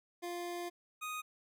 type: tone pair in turn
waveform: 25% pulse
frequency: 349.2 / 1244.4 Hz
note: F4 / D#6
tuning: 0 / 0 cents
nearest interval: octave + minor seventh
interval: 2200 cents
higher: second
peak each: -35 / -35 dBFS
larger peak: neither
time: 0.22-0.7 / 1.01-1.22 s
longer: first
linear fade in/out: 20 ms
effects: none